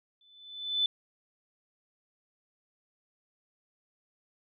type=tone with exponential growth; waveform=sine; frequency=3508 Hz; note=A7; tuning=6 cents flat; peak=-22 dBFS; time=0.21-0.86 s; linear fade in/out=2 ms; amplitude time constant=140 ms; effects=none